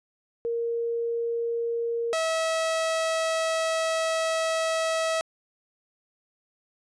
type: tone pair in turn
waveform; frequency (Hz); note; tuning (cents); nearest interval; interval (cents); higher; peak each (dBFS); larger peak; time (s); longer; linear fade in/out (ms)
sine / sawtooth; 466.2 / 647.4; A#4 / E5; 0 / -31; tritone; 569; second; -25 / -20; second; 0.45-2.13 / 2.13-5.21; second; 0
effects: resampled to 22050 Hz